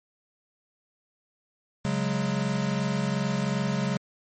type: chord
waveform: square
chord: C# suspended fourth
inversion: none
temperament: equal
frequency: 138.59 / 185 / 207.7 Hz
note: C#3 / F#3 / G#3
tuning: 0 / 0 / 0 cents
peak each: -30 dBFS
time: 1.85-3.97 s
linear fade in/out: 0 ms
effects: MP3 32 kbps